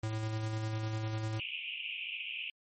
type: tone with tremolo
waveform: square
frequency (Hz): 109.6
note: A2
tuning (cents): -6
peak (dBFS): -33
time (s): 0.03-1.4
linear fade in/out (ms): 5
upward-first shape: square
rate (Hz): 10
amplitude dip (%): 25
type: band-pass noise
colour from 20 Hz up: pink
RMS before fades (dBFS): -40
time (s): 1.39-2.5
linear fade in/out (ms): 0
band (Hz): 2400 to 3000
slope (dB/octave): 96
effects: MP3 32 kbps